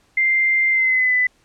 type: tone with pitch glide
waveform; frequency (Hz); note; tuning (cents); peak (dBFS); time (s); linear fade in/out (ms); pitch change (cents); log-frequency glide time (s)
sine; 2093 to 1999.6; C7 to B6; 0 to +21; -14; 0.17-1.27; 5; -79; 0.7-1.14
effects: pink hiss -59 dBFS RMS until 1.44 s + low-pass 9000 Hz 12 dB/octave